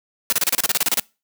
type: noise bursts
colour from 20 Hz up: white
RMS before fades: -18 dBFS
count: 13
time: 0.3-0.997 s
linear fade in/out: 0 ms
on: 25 ms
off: 31 ms
effects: noise-tail reverb RT60 0.3 s tail -25 dB re dry + high-pass 150 Hz 12 dB/octave